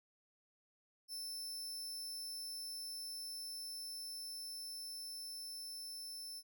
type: tone with level ramp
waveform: sawtooth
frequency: 5300 Hz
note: E8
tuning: 9 cents sharp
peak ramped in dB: -40 to -43 dBFS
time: 1.08-6.43 s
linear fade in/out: 50 ms
effects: none